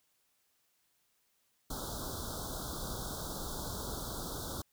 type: band-stop noise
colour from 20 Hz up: pink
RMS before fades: -40 dBFS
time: 1.7-4.62 s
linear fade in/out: 5 ms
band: 1500 to 3400 Hz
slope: 96 dB/octave
effects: white hiss -75 dBFS RMS until 4.72 s